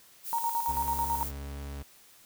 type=noise; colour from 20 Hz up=violet; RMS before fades=-37 dBFS; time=0.23-1.32 s; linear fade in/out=50 ms
type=tone with tremolo; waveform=sine; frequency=932.3 Hz; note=A#5; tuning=in tune; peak=-26 dBFS; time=0.33-1.23 s; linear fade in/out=0 ms; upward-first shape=square; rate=9.1 Hz; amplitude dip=60%
type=tone with pitch glide; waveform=40% pulse; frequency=69.3 to 70.27 Hz; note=C#2 to C#2; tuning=0 to +24 cents; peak=-36 dBFS; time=0.68-1.83 s; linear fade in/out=10 ms; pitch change=+24 cents; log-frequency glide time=0.82-1.56 s
effects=white hiss -57 dBFS RMS until 2.25 s